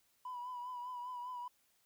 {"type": "tone with vibrato", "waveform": "triangle", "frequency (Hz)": 987.8, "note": "B5", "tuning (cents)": 0, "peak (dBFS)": -38, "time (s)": [0.25, 1.48], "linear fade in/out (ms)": 5, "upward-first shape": "triangle", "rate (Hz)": 5, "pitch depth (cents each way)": 51, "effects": ["tanh soft clip ceiling -38 dBFS", "white hiss -74 dBFS RMS until 1.85 s"]}